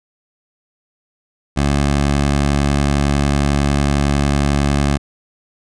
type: tone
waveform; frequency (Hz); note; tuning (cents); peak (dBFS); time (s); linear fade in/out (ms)
15% pulse; 71; C#2; +42; -7; 1.56-4.98; 20
effects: resampled to 22050 Hz